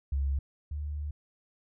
sine tone pair in turn, 68.9 / 73.89 Hz, C#2 / D2, -10 / +11 cents, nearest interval minor second, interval 121 cents, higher second, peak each -26 / -32 dBFS, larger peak first, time 0.12-0.39 / 0.71-1.11 s, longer second, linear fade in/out 5 ms, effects none

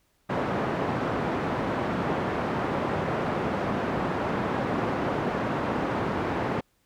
pink band-pass noise, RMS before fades -28 dBFS, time 0.29-6.61 s, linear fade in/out 10 ms, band 150 to 1300 Hz, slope 12 dB/octave, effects pink hiss -69 dBFS RMS until 6.85 s

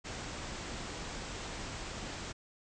pink low-pass noise, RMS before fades -42 dBFS, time 0.04-2.33 s, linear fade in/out 20 ms, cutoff 8100 Hz, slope 96 dB/octave, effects none

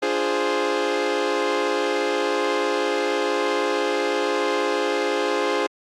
sawtooth chord, D half-diminished seventh, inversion none, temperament equal, 293.7 / 349.2 / 415.3 / 523.3 Hz, D4 / F4 / Ab4 / C5, 0 / 0 / 0 / 0 cents, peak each -26 / -24 / -20 / -21 dBFS, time 0.02-5.67 s, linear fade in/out 10 ms, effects low-pass 5000 Hz 12 dB/octave + Opus 48 kbps

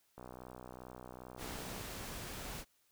click train, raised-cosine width 1 ms, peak -35 dBFS, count 103, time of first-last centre 0.18-1.812 s, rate 62.5 Hz
pink noise, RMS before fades -45 dBFS, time 1.37-2.65 s, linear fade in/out 50 ms
effects white hiss -74 dBFS RMS until 2.91 s

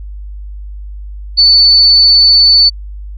sine tone, 4492 Hz, C#8, 22 cents sharp, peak -3 dBFS, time 1.37-2.7 s, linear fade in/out 20 ms, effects added 50 Hz sine -23 dBFS peak until 3.17 s

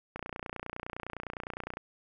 click train, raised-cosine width 0.5 ms, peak -22 dBFS, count 49, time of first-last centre 0.16-1.771 s, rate 29.8 Hz, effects none

